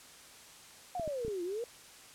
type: exponential two-way sweep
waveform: sine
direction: down then up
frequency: 747 to 338.8 to 491.2 Hz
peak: -34 dBFS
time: 0.95-1.64 s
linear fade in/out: 2 ms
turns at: 1.43 s
type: clicks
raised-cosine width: 3 ms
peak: -29 dBFS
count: 4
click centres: 0.997 / 1.077 / 1.249 / 1.281 s
effects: white hiss -54 dBFS RMS until 2.14 s + low-pass 10000 Hz 12 dB/octave